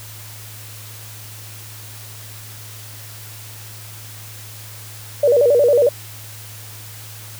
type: tone with vibrato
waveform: sine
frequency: 528 Hz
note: C5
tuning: 16 cents sharp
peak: -10 dBFS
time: 5.23-5.89 s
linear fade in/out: 5 ms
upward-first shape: square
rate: 11 Hz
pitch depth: 160 cents each way
effects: added 107 Hz sine -37 dBFS peak until 7.39 s + white hiss -38 dBFS RMS until 7.39 s